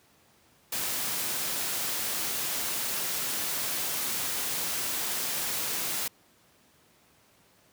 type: noise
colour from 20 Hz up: white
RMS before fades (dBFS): -31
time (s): 0.72-6.08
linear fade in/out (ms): 5
effects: pink hiss -62 dBFS RMS until 7.72 s + high-pass 100 Hz 12 dB/octave